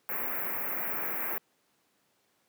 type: band-stop noise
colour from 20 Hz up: white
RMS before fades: -33 dBFS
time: 0.09-1.38 s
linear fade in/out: 0 ms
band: 2300 to 13000 Hz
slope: 48 dB/octave
effects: pink hiss -71 dBFS RMS until 2.48 s + high-pass 200 Hz 12 dB/octave